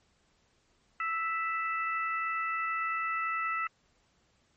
harmonic tone, 659.3 Hz, E5, in tune, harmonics 2 / 3 / 4, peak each -31 / -35 / -39 dBFS, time 1-3.67 s, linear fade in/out 2 ms, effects pink hiss -70 dBFS RMS until 4.56 s + MP3 32 kbps

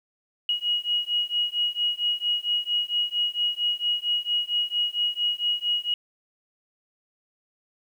sine beating tone pair, 2896 / 2900.4 Hz, F#7 / F#7, -38 / -35 cents, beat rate 4.4 Hz, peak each -26 / -26 dBFS, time 0.49-5.94 s, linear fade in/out 2 ms, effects 9-bit

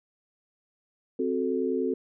sine chord, F# diminished, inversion second, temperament equal, 261.6 / 370 / 440 Hz, C4 / F#4 / A4, 0 / 0 / 0 cents, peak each -29 dBFS, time 1.19-1.94 s, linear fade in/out 5 ms, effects none

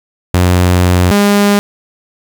sawtooth tone pair in turn, 90 / 203.3 Hz, F#2 / G#3, -47 / -37 cents, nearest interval octave + major second, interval 1410 cents, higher second, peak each -3 dBFS, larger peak neither, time 0.34-1.11 / 1.11-1.59 s, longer first, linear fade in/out 0 ms, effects 7-bit

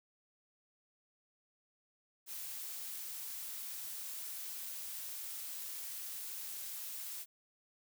blue noise, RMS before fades -44 dBFS, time 2.26-7.26 s, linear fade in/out 50 ms, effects none

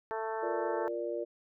harmonic tone, 221.5 Hz, A3, 12 cents sharp, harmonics 2 / 3 / 4 / 5 / 6 / 7 / 8, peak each -37 / -41 / -37 / -45 / -46 / -47 / -49 dBFS, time 0.11-0.88 s, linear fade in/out 0 ms
sine chord, Bb major, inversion second, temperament equal with one note detuned, 349.2 / 468.9 / 587.3 Hz, F4 / Bb4 / D5, 0 / +10 / 0 cents, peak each -37 dBFS, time 0.42-1.25 s, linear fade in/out 20 ms
effects none

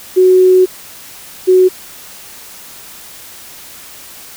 sine tone pair in turn, 370 / 370 Hz, F#4 / F#4, 0 / 0 cents, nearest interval unison, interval 0 cents, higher neither, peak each -4 dBFS, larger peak neither, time 0.16-0.66 / 1.47-1.69 s, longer first, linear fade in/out 20 ms, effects white hiss -34 dBFS RMS until 4.36 s

